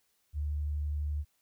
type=tone with vibrato; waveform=sine; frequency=74 Hz; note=D2; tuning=14 cents sharp; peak=-30 dBFS; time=0.33-1.25 s; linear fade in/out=50 ms; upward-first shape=sine; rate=12 Hz; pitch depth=9 cents each way; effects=white hiss -74 dBFS RMS until 1.41 s